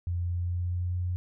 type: tone with pitch glide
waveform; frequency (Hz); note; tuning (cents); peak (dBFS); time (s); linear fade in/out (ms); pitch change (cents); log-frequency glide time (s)
sine; 87.31 to 89.56; F2 to F2; 0 to +44; -27; 0.07-1.16; 0; +44; 0.22-1.03
effects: none